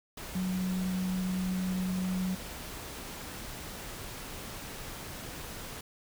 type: tone in noise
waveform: sine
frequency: 185 Hz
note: F#3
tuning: in tune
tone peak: -29 dBFS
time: 0.35-2.35 s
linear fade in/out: 5 ms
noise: pink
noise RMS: -42 dBFS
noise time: 0.17-5.81 s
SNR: +10 dB
effects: none